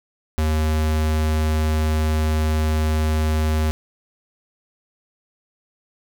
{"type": "tone", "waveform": "square", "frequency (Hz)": 77.78, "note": "D#2", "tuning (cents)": 0, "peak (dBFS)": -18, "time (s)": [0.38, 3.71], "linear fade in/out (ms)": 0, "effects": []}